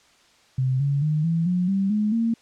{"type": "tone with pitch steps", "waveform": "sine", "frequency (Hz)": [130, 140.95, 152.82, 165.69, 179.65, 194.78, 211.2, 229], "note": ["C3", "C#3", "D#3", "E3", "F3", "G3", "G#3", "A#3"], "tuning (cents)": [-11, 29, -31, 9, 49, -11, 29, -31], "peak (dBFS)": -19, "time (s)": [0.58, 2.34], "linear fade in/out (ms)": 5, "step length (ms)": 220, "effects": ["white hiss -57 dBFS RMS until 2.41 s", "low-pass 6000 Hz 12 dB/octave"]}